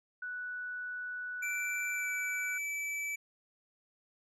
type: tone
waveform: sine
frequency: 1480 Hz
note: F#6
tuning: in tune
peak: -37 dBFS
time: 0.22-2.58 s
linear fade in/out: 5 ms
type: tone with pitch glide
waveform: square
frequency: 2336 to 2309 Hz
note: D7 to D7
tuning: -10 to -30 cents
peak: -35 dBFS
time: 1.42-3.16 s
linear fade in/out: 10 ms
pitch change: -20 cents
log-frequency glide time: 1.92-2.1 s
effects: low-pass 12000 Hz 12 dB/octave